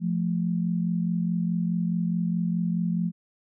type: tone pair together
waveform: sine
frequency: 173.55 / 218.3 Hz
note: F3 / A3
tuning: -11 / -13 cents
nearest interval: major third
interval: 398 cents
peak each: -24 / -29 dBFS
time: 0-3.12 s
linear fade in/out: 50 ms
effects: none